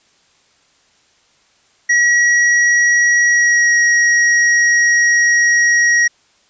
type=tone with pitch glide; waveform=square; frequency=1914 to 1896.4 Hz; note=A#6 to A#6; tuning=+45 to +29 cents; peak=-10 dBFS; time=1.89-6.08 s; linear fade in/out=10 ms; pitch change=-16 cents; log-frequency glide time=3.29-3.74 s; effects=white hiss -55 dBFS RMS until 6.49 s + resampled to 16000 Hz